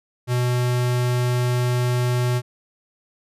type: tone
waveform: square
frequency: 123.47 Hz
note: B2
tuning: in tune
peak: -19 dBFS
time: 0.27-2.42 s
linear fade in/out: 50 ms
effects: resampled to 32000 Hz